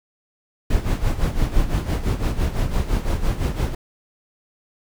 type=noise with tremolo; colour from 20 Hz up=brown; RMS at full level=-18 dBFS; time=0.7-3.75 s; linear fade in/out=5 ms; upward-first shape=sine; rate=5.9 Hz; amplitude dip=70%; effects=none